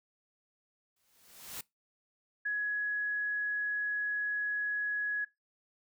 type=noise with exponential growth; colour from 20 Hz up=white; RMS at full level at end=-39 dBFS; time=0.96-1.61 s; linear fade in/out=5 ms; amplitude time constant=140 ms
type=tone; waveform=sine; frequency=1678 Hz; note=G#6; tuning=17 cents sharp; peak=-30 dBFS; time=2.45-5.25 s; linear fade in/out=10 ms
effects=noise-tail reverb RT60 0.2 s tail -23 dB re dry